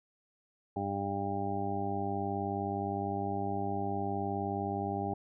harmonic tone, 99.5 Hz, G2, 26 cents sharp, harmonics 1 / 2 / 3 / 4 / 6 / 7 / 8, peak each -39 / -39 / -40 / -39 / -45 / -41 / -36 dBFS, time 0.76-5.14 s, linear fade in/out 5 ms, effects none

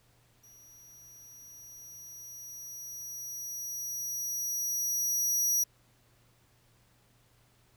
sawtooth tone with level ramp, 5790 Hz, F#8, 38 cents flat, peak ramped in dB -52 to -22 dBFS, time 0.43-5.64 s, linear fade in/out 10 ms, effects added 119 Hz sine -67 dBFS peak until 7.76 s + pink hiss -67 dBFS RMS until 7.76 s

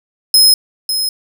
sawtooth tone with echo, 5130 Hz, E8, 48 cents flat, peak -3 dBFS, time 0.34-0.54 s, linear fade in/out 2 ms, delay 550 ms, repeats 1, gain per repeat -9 dB, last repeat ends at 1.09 s, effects none

